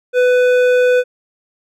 triangle tone with hard clipping, 498.1 Hz, B4, 15 cents sharp, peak -11 dBFS, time 0.13-1.04 s, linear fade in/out 50 ms, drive 14 dB, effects none

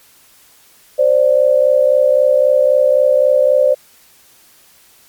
sine tone pair together, 523.5 / 587.3 Hz, C5 / D5, +1 / 0 cents, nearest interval major second, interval 199 cents, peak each -11 dBFS, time 0.98-3.75 s, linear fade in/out 20 ms, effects white hiss -48 dBFS RMS until 5.08 s + MP3 96 kbps

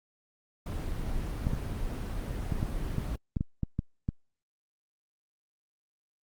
brown noise, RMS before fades -33 dBFS, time 0.66-3.16 s, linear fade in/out 5 ms
clicks, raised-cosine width 5 ms, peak -16 dBFS, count 10, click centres 1.469 / 1.534 / 2.522 / 2.629 / 2.983 / 3.368 / 3.409 / 3.633 / 3.791 / 4.089 s
effects Opus 24 kbps

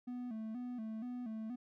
triangle tone with vibrato, 233.1 Hz, A#3, in tune, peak -38 dBFS, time 0.07-1.56 s, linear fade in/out 10 ms, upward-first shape square, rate 2.1 Hz, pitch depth 100 cents each way, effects none

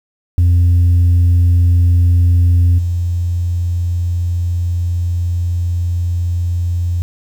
sine tone with level steps, 87.31 Hz, F2, in tune, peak -5 / -13 dBFS, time 0.38-7.02 s, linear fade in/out 0 ms, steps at 2.78 s, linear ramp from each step 10 ms, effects tanh soft clip ceiling -6 dBFS + 7-bit

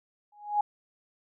sine tone with exponential growth, 830.6 Hz, G#5, in tune, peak -19 dBFS, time 0.32-0.61 s, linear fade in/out 5 ms, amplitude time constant 61 ms, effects none

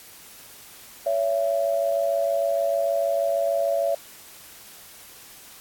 sine tone pair together, 563 / 669.5 Hz, C#5 / E5, +27 / +27 cents, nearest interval minor third, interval 300 cents, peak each -23 dBFS, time 1.06-3.95 s, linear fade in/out 5 ms, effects white hiss -46 dBFS RMS until 5.6 s + AAC 64 kbps

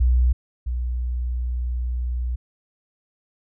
sine tone pair in turn, 61.7 / 61.1 Hz, B1 / B1, -1 / -18 cents, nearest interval unison, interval 17 cents, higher first, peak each -14 / -22 dBFS, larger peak first, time 0-0.33 / 0.66-2.36 s, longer second, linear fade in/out 10 ms, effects none

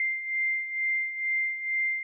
sine beating tone pair, 2093 / 2095.2 Hz, C7 / C7, 0 / +2 cents, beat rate 2.2 Hz, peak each -33 / -27 dBFS, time 0-2.03 s, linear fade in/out 2 ms, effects none

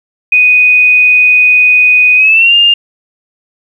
sine tone with pitch glide, 2489 to 2810 Hz, D#7 to F7, 0 to +10 cents, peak -3 dBFS, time 0.32-2.74 s, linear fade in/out 5 ms, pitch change +210 cents, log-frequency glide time 2.16-2.54 s, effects 7-bit

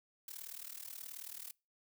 blue noise with amplitude modulation, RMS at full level -44 dBFS, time 0.28-1.51 s, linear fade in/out 2 ms, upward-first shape sine, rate 38.6 Hz, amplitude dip 90%, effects noise-tail reverb RT60 0.3 s tail -26 dB re dry

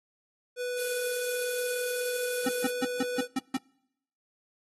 square tone, 493.9 Hz, B4, in tune, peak -31 dBFS, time 0.56-3.28 s, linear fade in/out 50 ms
violet noise, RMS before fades -33 dBFS, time 0.78-2.71 s, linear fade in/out 5 ms
square tone bursts, 263.3 Hz, C4, 11 cents sharp, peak -26 dBFS, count 7, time 2.46-3.57 s, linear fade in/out 5 ms, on 30 ms, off 150 ms
effects noise-tail reverb RT60 0.8 s tail -25 dB re dry + AAC 32 kbps

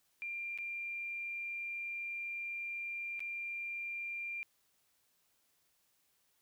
sine tone with dropouts, 2384 Hz, D7, 25 cents sharp, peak -38 dBFS, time 0.22-4.43 s, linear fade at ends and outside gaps 0 ms, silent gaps 0.576-0.586 / 3.194-3.204 s, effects white hiss -75 dBFS RMS until 6.41 s

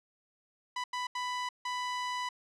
sawtooth tone bursts at uneven times, 993 Hz, B5, 9 cents sharp, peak -29 dBFS, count 4, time 0.76-0.84 / 0.93-1.07 / 1.15-1.49 / 1.65-2.29 s, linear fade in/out 5 ms, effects low-pass 6000 Hz 12 dB/octave

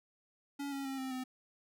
square tone with pitch steps, 282.1 / 275.5 / 269 / 262.8 / 256.6 Hz, C#4 / C#4 / C4 / C4 / C4, +30 / -11 / +48 / +8 / -34 cents, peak -38 dBFS, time 0.59-1.24 s, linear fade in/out 10 ms, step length 130 ms, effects none

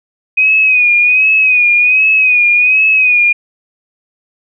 sine tone with vibrato, 2500 Hz, D#7, 8 cents sharp, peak -6 dBFS, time 0.37-3.33 s, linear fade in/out 10 ms, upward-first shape sine, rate 1.3 Hz, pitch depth 60 cents each way, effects none

